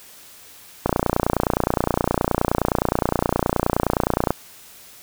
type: click train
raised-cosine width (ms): 1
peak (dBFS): -3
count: 103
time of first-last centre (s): 0.86-4.306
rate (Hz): 29.6
effects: white hiss -45 dBFS RMS until 5.02 s